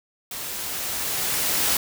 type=noise with level ramp; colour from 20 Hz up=white; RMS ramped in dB=-33 to -21 dBFS; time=0.31-1.77 s; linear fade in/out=2 ms; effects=none